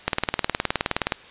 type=click train; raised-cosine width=0.3 ms; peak=-4 dBFS; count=21; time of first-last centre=0.08-1.122 s; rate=19.2 Hz; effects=white hiss -45 dBFS RMS until 1.3 s + resampled to 8000 Hz